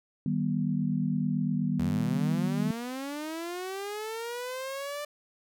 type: chord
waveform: sine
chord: Eb augmented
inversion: none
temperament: just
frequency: 155.56 / 194.45 / 243.1 Hz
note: Eb3 / G3 / B3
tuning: 0 / -14 / -27 cents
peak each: -30 dBFS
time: 0.26-2.71 s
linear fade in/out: 2 ms
type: linear sweep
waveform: sawtooth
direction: up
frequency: 77.78 to 593 Hz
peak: -30 dBFS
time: 1.79-5.05 s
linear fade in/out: 5 ms
effects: none